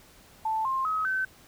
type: tone with pitch steps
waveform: sine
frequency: 880 / 1058.7 / 1273.6 / 1532.2 Hz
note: A5 / C6 / D#6 / G6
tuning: 0 / +20 / +40 / -40 cents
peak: -25 dBFS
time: 0.45-1.25 s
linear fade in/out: 5 ms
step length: 200 ms
effects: pink hiss -55 dBFS RMS until 1.47 s